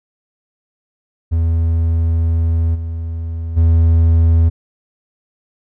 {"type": "tone with level steps", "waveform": "triangle", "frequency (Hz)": 82.41, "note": "E2", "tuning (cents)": 0, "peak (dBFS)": [-10, -18, -6], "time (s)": [1.31, 4.5], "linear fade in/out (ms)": 20, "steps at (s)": [2.74, 3.56], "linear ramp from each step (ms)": 20, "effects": []}